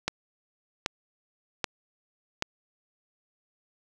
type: click train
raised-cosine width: 0.2 ms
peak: -9 dBFS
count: 4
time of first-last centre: 0.08-2.424 s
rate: 1.28 Hz
effects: none